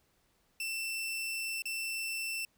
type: tone with dropouts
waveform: sawtooth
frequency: 2678 Hz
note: E7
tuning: 27 cents sharp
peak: -31 dBFS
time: 0.6-2.45 s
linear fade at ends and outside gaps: 2 ms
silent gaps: 1.621-1.655 s
effects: pink hiss -72 dBFS RMS until 2.57 s